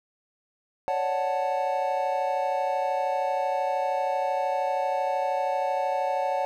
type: chord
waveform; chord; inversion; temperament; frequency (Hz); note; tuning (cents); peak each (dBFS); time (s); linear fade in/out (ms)
triangle; D major seventh; third; equal; 554.4 / 587.3 / 740 / 880; C#5 / D5 / F#5 / A5; 0 / 0 / 0 / 0; -27 / -32 / -26 / -28; 0.88-6.45; 0
effects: none